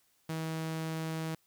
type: tone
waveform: sawtooth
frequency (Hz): 160.5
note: E3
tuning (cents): -46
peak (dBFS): -30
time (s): 0.29-1.35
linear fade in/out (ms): 5
effects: white hiss -71 dBFS RMS until 1.46 s